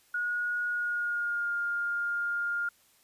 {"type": "tone with pitch glide", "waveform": "sine", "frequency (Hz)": [1447, 1409.1], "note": ["F#6", "F6"], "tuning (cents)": [-39, 15], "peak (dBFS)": -28, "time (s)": [0.14, 2.69], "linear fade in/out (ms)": 5, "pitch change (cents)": -46, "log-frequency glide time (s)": [0.68, 1.54], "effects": ["white hiss -64 dBFS RMS until 3.03 s", "resampled to 32000 Hz"]}